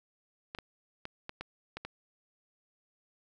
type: clicks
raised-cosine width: 0.3 ms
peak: -23 dBFS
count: 7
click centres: 0.549 / 0.587 / 1.054 / 1.294 / 1.41 / 1.77 / 1.85 s
effects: none